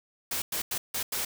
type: noise bursts at uneven times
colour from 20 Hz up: white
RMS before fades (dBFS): -31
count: 5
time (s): 0.31-0.42 / 0.52-0.62 / 0.71-0.78 / 0.94-1.03 / 1.12-1.25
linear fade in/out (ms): 5
effects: none